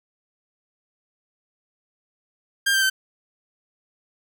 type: tone with pitch steps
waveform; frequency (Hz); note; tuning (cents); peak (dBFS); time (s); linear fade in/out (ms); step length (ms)
sawtooth; 1600 / 1571.6 / 1543.7; G6 / G6 / G6; +35 / +4 / -27; -14; 2.66-2.9; 10; 80
effects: none